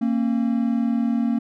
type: tone pair together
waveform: triangle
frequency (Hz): 229.9 / 270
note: A#3 / C#4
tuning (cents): -24 / -45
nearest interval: minor third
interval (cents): 279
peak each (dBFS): -18 / -22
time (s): 0.01-1.39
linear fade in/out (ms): 10
effects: none